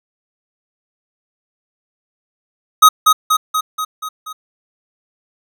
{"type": "tone with echo", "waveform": "square", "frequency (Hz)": 1259, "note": "D#6", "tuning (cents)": 20, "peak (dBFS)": -3, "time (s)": [2.82, 2.89], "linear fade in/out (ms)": 10, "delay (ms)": 240, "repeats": 6, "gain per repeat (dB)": -4, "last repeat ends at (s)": 4.33, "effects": []}